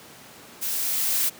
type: noise with level ramp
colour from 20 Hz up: blue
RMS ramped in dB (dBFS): -28 to -22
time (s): 0.61-1.3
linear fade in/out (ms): 20
effects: pink hiss -46 dBFS RMS until 1.39 s + high-pass 150 Hz 12 dB/octave